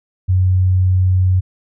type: tone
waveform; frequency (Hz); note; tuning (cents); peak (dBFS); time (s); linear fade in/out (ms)
sine; 92.5; F#2; 0; -10; 0.28-1.41; 20
effects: none